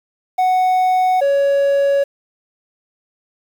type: tone pair in turn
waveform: triangle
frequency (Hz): 740 / 558.9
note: F#5 / C#5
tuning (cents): 0 / +14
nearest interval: perfect fourth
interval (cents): 486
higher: first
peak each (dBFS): -10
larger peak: neither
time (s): 0.38-1.21 / 1.21-2.04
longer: neither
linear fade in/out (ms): 10
effects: 7-bit